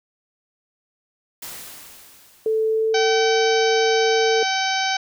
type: noise with exponential decay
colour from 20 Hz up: white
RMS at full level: -33 dBFS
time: 1.42-3.36 s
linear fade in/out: 5 ms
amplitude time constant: 420 ms
type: tone with pitch glide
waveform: sine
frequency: 440 to 448.5 Hz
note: A4 to A4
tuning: 0 to +33 cents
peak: -17 dBFS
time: 2.46-4.43 s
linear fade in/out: 2 ms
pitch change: +33 cents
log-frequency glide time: 2.67-3.34 s
type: harmonic tone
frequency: 767 Hz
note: G5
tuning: 38 cents flat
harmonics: 1 / 2 / 3 / 4 / 5 / 6 / 7 / 8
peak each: -23 / -26 / -28 / -29 / -30 / -31 / -31 / -32 dBFS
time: 2.94-4.97 s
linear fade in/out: 5 ms
effects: none